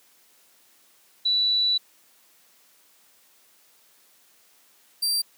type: tone pair in turn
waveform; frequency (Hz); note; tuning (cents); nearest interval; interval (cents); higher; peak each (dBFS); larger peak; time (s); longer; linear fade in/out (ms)
sine / sawtooth; 3951 / 4707; B7 / D8; 0 / +3; minor third; 303; second; -19; neither; 1.25-1.78 / 5.02-5.22; first; 10
effects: white hiss -59 dBFS RMS until 5.37 s + high-pass 200 Hz 12 dB/octave